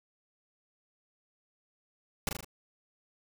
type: noise with echo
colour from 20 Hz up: pink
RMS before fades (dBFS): -30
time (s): 2.27-2.29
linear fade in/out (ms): 2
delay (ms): 39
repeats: 4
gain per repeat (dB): -4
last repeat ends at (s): 2.446
effects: none